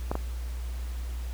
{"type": "clicks", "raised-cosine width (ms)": 1, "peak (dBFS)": [-14, -16], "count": 2, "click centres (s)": [0.115, 0.154], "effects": ["added 60 Hz sine -31 dBFS peak until 1.33 s", "pink hiss -49 dBFS RMS until 1.33 s"]}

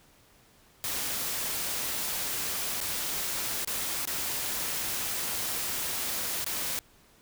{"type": "noise with dropouts", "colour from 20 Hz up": "white", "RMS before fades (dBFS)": -32, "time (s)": [0.84, 6.79], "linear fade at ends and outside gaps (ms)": 0, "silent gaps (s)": [[2.804, 2.812], [3.647, 3.674], [4.053, 4.074], [6.444, 6.464]], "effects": ["pink hiss -60 dBFS RMS until 7.21 s"]}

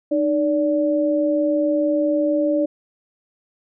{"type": "tone pair together", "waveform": "sine", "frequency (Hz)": [305.5, 579], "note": ["D#4", "D5"], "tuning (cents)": [-32, -25], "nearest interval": "major seventh", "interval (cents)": 1107, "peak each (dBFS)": -19, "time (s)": [0.11, 2.66], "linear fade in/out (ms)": 10, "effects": []}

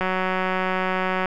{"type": "click train", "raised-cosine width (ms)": 0.5, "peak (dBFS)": -9, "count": 233, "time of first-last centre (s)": [0.01, 1.257], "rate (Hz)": 186, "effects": []}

